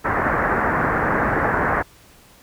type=low-pass noise; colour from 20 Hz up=white; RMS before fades=-20 dBFS; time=0.04-1.83 s; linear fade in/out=20 ms; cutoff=1800 Hz; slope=48 dB/octave; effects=pink hiss -50 dBFS RMS until 2.42 s